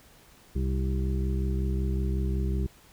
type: harmonic tone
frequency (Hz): 65.41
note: C2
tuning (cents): 0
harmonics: 1 / 2 / 3 / 5 / 6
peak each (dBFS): -26 / -33 / -34 / -39 / -39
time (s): 0.55-2.67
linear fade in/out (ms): 10
effects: pink hiss -56 dBFS RMS until 2.92 s